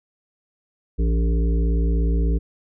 harmonic tone with a mistuned harmonic, 56.7 Hz, A#1, 47 cents flat, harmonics 1 / 3 / 5 / 7 / 8, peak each -17 / -27 / -31 / -34 / -35 dBFS, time 0.98-2.39 s, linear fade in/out 20 ms, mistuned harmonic 5, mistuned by +26 cents, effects none

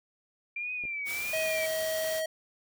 sine tone with vibrato, 2371 Hz, D7, 16 cents sharp, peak -32 dBFS, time 0.56-1.66 s, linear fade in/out 5 ms, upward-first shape triangle, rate 1.5 Hz, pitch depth 100 cents each way
clicks, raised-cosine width 2 ms, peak -35 dBFS, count 2, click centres 0.838 / 0.853 s
white noise, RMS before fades -39 dBFS, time 1.05-2.23 s, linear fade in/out 50 ms
square tone, 637 Hz, D#5, 41 cents sharp, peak -30 dBFS, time 1.33-2.26 s, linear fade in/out 5 ms
effects none

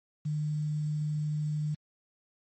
sine tone with quantisation, 151.1 Hz, D3, 50 cents sharp, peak -28 dBFS, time 0.25-1.75 s, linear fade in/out 10 ms, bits 9, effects MP3 32 kbps

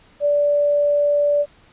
sine tone, 582 Hz, D5, 16 cents flat, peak -14 dBFS, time 0.2-1.46 s, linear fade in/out 50 ms, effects pink hiss -52 dBFS RMS until 1.72 s + resampled to 8000 Hz

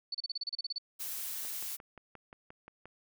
sine tone bursts, 4480 Hz, C#8, 18 cents sharp, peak -33 dBFS, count 12, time 0.12-0.784 s, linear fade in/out 5 ms, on 26 ms, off 32 ms
blue noise, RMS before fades -39 dBFS, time 0.99-1.77 s, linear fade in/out 20 ms
click train, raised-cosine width 0.5 ms, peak -34 dBFS, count 9, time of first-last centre 1.45-2.856 s, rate 5.69 Hz
effects none

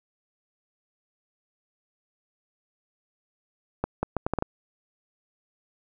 accelerating click train, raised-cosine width 1 ms, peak -11 dBFS, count 7, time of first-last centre 3.84-4.424 s, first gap 190 ms, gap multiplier 0.72, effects none

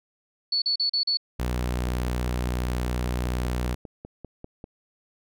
sine tone bursts, 4435 Hz, C#8, in tune, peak -21 dBFS, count 5, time 0.52-1.172 s, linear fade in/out 5 ms, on 100 ms, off 38 ms
sawtooth tone, 61.4 Hz, B1, 9 cents flat, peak -21 dBFS, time 1.39-3.75 s, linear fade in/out 10 ms
click train, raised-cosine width 2 ms, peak -25 dBFS, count 15, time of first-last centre 1.88-4.641 s, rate 5.07 Hz
effects none

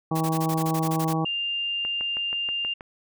harmonic tone, 160.4 Hz, E3, 47 cents flat, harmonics 1 / 2 / 3 / 4 / 5 / 6 / 7, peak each -25 / -28 / -34 / -37 / -30 / -39 / -33 dBFS, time 0.11-1.25 s, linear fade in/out 5 ms
white noise bursts, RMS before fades -35 dBFS, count 12, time 0.15-1.134 s, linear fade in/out 10 ms, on 60 ms, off 24 ms
sine tone, 2798 Hz, F7, 3 cents sharp, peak -25 dBFS, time 1.25-2.74 s, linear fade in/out 10 ms
click train, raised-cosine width 0.5 ms, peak -23 dBFS, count 7, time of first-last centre 1.85-2.808 s, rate 6.26 Hz
effects none

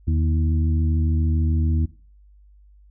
harmonic tone with a mistuned harmonic, 80.2 Hz, E2, 47 cents flat, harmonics 1 / 2 / 3 / 4, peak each -18 / -28 / -29 / -33 dBFS, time 0.07-1.86 s, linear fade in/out 10 ms, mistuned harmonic 2, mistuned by -76 cents, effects noise-tail reverb RT60 0.4 s tail -18 dB re dry + added 50 Hz sine -48 dBFS peak until 2.9 s

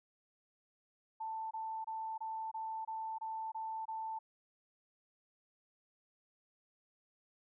sine tone bursts, 886 Hz, A5, 12 cents sharp, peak -38 dBFS, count 9, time 1.2-4.19 s, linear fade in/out 10 ms, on 310 ms, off 25 ms, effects none

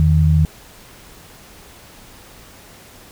sine tone pair together, 82.28 / 155.56 Hz, E2 / D#3, -3 / 0 cents, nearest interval major seventh, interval 1103 cents, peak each -13 dBFS, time 0-0.45 s, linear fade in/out 0 ms, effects pink hiss -43 dBFS RMS until 3.11 s

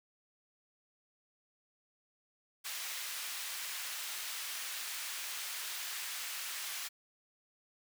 pink high-pass noise, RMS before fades -41 dBFS, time 2.64-6.89 s, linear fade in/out 20 ms, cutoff 1800 Hz, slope 12 dB/octave, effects none

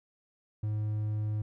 triangle tone, 106.5 Hz, G#2, 44 cents sharp, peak -27 dBFS, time 0.63-1.42 s, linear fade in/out 5 ms, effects none

